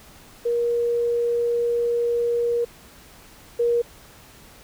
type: tone pair in turn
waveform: sine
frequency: 473.7 / 473.7 Hz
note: A#4 / A#4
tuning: +28 / +28 cents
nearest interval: unison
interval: 0 cents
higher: neither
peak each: -19 / -17 dBFS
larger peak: second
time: 0.45-2.65 / 3.59-3.82 s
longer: first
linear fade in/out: 10 ms
effects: pink hiss -48 dBFS RMS until 4.63 s